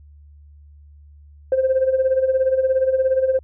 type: tone with tremolo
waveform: sine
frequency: 524 Hz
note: C5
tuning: 2 cents sharp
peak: -11 dBFS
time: 1.52-3.39 s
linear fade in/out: 2 ms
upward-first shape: sine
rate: 17 Hz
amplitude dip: 70%
effects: tanh soft clip ceiling -10 dBFS + added 73 Hz sine -43 dBFS peak until 3.43 s